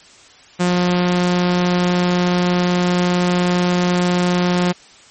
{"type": "tone", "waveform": "sawtooth", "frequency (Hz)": 178.2, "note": "F3", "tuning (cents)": 35, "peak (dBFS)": -10, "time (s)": [0.59, 4.73], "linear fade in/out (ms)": 20, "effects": ["white hiss -45 dBFS RMS until 5.1 s", "MP3 32 kbps"]}